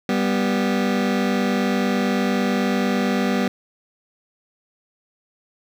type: tone pair together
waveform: sawtooth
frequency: 196 / 245 Hz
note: G3 / B3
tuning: 0 / -14 cents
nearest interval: major third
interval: 386 cents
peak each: -17 dBFS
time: 0.09-3.48 s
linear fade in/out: 2 ms
effects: low-pass 5000 Hz 12 dB/octave + 8-bit